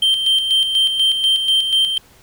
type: tone with tremolo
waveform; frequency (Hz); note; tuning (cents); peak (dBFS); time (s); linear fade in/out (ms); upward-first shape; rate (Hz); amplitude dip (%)
triangle; 3137; G7; +1; -10; 0.02-1.98; 5; square; 4.1; 50
effects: pink hiss -49 dBFS RMS until 2.22 s